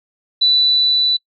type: tone with level ramp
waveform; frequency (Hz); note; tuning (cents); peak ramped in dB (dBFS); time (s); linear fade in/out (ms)
sine; 3973; B7; +10; -10 to -13; 0.41-1.17; 10
effects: noise-tail reverb RT60 0.1 s tail -24 dB re dry